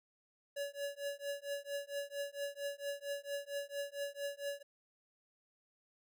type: tone with tremolo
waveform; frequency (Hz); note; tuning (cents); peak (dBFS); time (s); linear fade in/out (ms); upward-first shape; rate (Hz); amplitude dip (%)
square; 567; C#5; +39; -36; 0.56-4.63; 10; triangle; 4.4; 100
effects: none